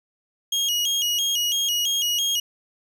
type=tone with vibrato; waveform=30% pulse; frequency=3071 Hz; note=G7; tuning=36 cents flat; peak=-18 dBFS; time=0.52-2.4 s; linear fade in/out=5 ms; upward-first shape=square; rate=3 Hz; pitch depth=100 cents each way; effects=none